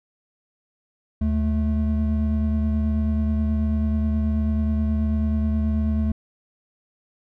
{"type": "tone pair together", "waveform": "triangle", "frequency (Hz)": [75.5, 217.2], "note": ["D2", "A3"], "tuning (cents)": [48, -22], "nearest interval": "octave + tritone", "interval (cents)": 1830, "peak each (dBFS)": [-19, -21], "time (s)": [1.21, 6.12], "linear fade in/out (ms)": 5, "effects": []}